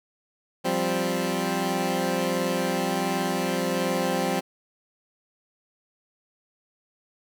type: chord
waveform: 15% pulse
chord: F suspended second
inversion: none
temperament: equal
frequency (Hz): 174.61 / 196 / 261.6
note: F3 / G3 / C4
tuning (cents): 0 / 0 / 0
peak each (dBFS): -22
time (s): 0.64-4.41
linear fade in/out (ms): 20
effects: none